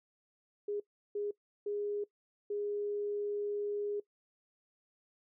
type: tone bursts at uneven times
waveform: sine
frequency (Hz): 411.6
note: G#4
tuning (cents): -16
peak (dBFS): -33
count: 4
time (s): 0.68-0.8 / 1.15-1.31 / 1.66-2.04 / 2.5-4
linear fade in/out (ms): 5
effects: noise-tail reverb RT60 0.1 s tail -20 dB re dry